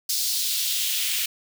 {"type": "noise with high-pass filter sweep", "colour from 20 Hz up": "white", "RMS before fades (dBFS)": -25, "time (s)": [0.09, 1.26], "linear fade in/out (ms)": 5, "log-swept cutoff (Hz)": [4700, 2600], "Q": 2.1, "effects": []}